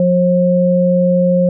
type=tone pair together; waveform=sine; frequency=178.9 / 536.1 Hz; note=F3 / C5; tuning=+42 / +42 cents; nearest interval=octave + perfect fifth; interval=1900 cents; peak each=-12 dBFS; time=0-1.49 s; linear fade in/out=2 ms; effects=none